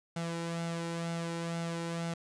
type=tone with flanger; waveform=sawtooth; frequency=167.8 Hz; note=E3; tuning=31 cents sharp; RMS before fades=-36 dBFS; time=0.16-2.14 s; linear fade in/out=5 ms; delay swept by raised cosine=1.4 to 2.16 ms; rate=2.1 Hz; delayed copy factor=+0.5; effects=resampled to 22050 Hz + 10-bit